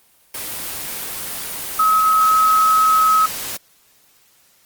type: tone in noise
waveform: sine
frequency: 1281 Hz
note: E6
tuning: 50 cents flat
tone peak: -11 dBFS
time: 1.79-3.26 s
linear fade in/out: 5 ms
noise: white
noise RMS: -27 dBFS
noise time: 0.34-3.57 s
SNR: +13 dB
effects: white hiss -55 dBFS RMS until 4.65 s + Opus 24 kbps